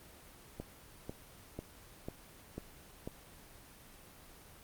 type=click train; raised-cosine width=2 ms; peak=-26 dBFS; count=6; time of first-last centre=0.6-3.075 s; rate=2.02 Hz; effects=pink hiss -56 dBFS RMS until 4.63 s + Opus 24 kbps